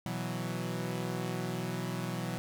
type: chord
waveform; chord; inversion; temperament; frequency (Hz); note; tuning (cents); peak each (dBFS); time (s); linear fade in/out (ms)
sawtooth; B suspended fourth; none; equal; 123.47 / 164.81 / 185; B2 / E3 / F#3; 0 / 0 / 0; -34; 0.06-2.38; 0
effects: none